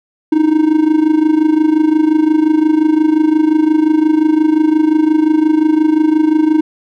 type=tone with amplitude modulation; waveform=triangle; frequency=311.1 Hz; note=D#4; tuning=in tune; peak=-3 dBFS; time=0.32-6.61 s; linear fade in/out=5 ms; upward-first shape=sine; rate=25.7 Hz; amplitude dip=75%; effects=none